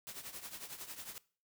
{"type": "noise with tremolo", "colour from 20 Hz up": "white", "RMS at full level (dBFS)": -44, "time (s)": [0.07, 1.18], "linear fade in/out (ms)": 0, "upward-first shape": "triangle", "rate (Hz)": 11, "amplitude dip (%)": 80, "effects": ["noise-tail reverb RT60 0.4 s tail -20 dB re dry"]}